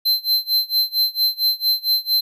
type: tone with tremolo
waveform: square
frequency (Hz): 4100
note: C8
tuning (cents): -36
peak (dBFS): -14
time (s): 0.05-2.21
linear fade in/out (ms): 10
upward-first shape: sine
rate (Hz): 4.4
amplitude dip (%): 95
effects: none